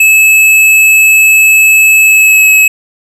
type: tone with pitch glide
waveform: square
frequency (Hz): 2600 to 2573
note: E7 to E7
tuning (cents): -24 to -43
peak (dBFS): -3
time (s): 0-2.68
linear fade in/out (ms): 5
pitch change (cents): -19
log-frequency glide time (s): 2.03-2.5
effects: none